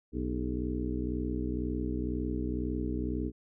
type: harmonic tone with a mistuned harmonic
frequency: 62 Hz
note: B1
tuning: 7 cents sharp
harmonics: 1 / 2 / 3 / 4 / 5 / 6 / 7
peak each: -35 / -40 / -41 / -36 / -36 / -42 / -43 dBFS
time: 0.12-3.32 s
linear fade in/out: 50 ms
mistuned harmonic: 6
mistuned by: +81 cents
effects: none